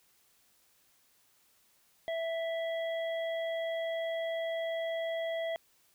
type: harmonic tone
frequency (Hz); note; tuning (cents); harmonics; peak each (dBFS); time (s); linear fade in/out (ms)
659.3; E5; 0; 1 / 3 / 5; -32 / -42 / -46; 2.08-5.56; 0
effects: white hiss -68 dBFS RMS until 5.94 s